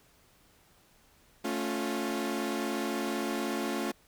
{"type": "chord", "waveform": "sawtooth", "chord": "A augmented", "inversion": "none", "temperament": "equal with one note detuned", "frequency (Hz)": [220, 277.2, 353.1], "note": ["A3", "C#4", "E#4"], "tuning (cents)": [0, 0, 19], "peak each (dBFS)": [-31, -31, -31], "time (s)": [1.44, 3.92], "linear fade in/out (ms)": 10, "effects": ["pink hiss -63 dBFS RMS until 4.07 s"]}